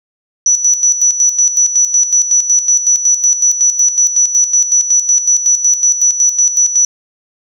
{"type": "tone with tremolo", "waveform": "sine", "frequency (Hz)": 5920, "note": "F#8", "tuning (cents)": 0, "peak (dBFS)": -6, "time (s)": [0.46, 6.85], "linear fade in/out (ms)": 2, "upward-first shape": "square", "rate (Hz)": 5.4, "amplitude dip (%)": 65, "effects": []}